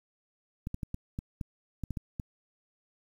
clicks, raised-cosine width 5 ms, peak -22 dBFS, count 10, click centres 0.671 / 0.744 / 0.832 / 0.944 / 1.189 / 1.412 / 1.837 / 1.907 / 1.972 / 2.198 s, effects 9-bit

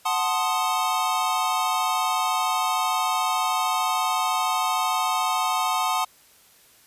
square chord, F# diminished seventh, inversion none, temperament equal, 740 / 880 / 1046.5 / 1244.5 Hz, F#5 / A5 / C6 / Eb6, 0 / 0 / 0 / 0 cents, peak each -28 dBFS, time 0.05-6.05 s, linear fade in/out 10 ms, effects white hiss -55 dBFS RMS until 6.86 s + resampled to 32000 Hz

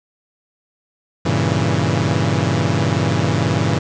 sawtooth chord, G diminished seventh, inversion none, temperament equal, 98 / 116.54 / 138.59 / 164.81 Hz, G2 / Bb2 / Db3 / Fb3, 0 / 0 / 0 / 0 cents, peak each -17 dBFS, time 1.25-3.79 s, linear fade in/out 10 ms, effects resampled to 16000 Hz + 7-bit

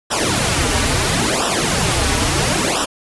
pink noise with flanger, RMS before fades -17 dBFS, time 0.1-2.86 s, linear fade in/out 20 ms, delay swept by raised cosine 0.45 to 5.75 ms, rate 0.74 Hz, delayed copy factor -0.9, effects resampled to 24000 Hz

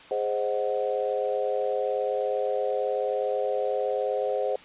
sine chord, Ab dominant seventh, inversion none, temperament equal, 415.3 / 523.3 / 622.3 / 740 Hz, Ab4 / C5 / Eb5 / Gb5, 0 / 0 / 0 / 0 cents, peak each -30 / -27 / -32 / -33 dBFS, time 0.11-4.56 s, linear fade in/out 2 ms, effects white hiss -48 dBFS RMS until 4.64 s + resampled to 8000 Hz

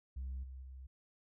sine tone with level steps, 65.3 Hz, C2, 3 cents flat, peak -37 / -45 / -47 dBFS, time 0.16-0.87 s, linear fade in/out 10 ms, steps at 0.43 / 0.62 s, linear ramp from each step 10 ms, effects tanh soft clip ceiling -37 dBFS

